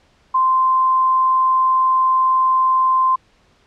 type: tone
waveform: sine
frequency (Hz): 1041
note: C6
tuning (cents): -9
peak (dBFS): -12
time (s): 0.34-3.16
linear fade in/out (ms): 10
effects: pink hiss -56 dBFS RMS until 3.66 s + low-pass 5000 Hz 12 dB/octave